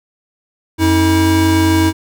square tone pair together, 90.08 / 321 Hz, F#2 / E4, -46 / -46 cents, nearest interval octave + minor seventh, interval 2200 cents, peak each -15 / -12 dBFS, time 0.78-1.93 s, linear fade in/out 50 ms, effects none

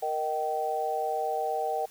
sine chord, Eb major, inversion second, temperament equal with one note detuned, 466.2 / 622.3 / 771 Hz, Bb4 / Eb5 / G5, 0 / 0 / -29 cents, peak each -33 / -33 / -29 dBFS, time 0.02-1.86 s, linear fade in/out 10 ms, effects white hiss -54 dBFS RMS until 1.9 s

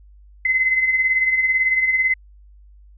sine beating tone pair, 2032 / 2050 Hz, B6 / C7, +49 / -36 cents, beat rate 18 Hz, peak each -24 / -16 dBFS, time 0.45-2.14 s, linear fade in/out 5 ms, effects added 50 Hz sine -44 dBFS peak until 2.97 s

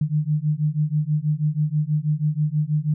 sine beating tone pair, 148.4 / 154.6 Hz, D3 / D#3, +18 / -11 cents, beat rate 6.2 Hz, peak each -22 dBFS, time 0.01-2.94 s, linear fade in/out 5 ms, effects none

